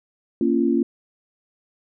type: chord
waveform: sine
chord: Bb minor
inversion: none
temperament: equal with one note detuned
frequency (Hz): 233.1 / 277.2 / 343.2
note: Bb3 / Db4 / F4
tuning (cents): 0 / 0 / -30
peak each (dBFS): -21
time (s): 0.41-0.83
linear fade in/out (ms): 2
effects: none